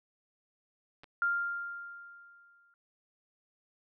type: clicks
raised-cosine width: 0.3 ms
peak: -35 dBFS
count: 2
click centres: 1.035 / 1.042 s
type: tone with exponential decay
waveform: sine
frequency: 1396.9 Hz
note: F6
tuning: in tune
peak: -25 dBFS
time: 1.22-2.74 s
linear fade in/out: 1 ms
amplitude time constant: 330 ms
effects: none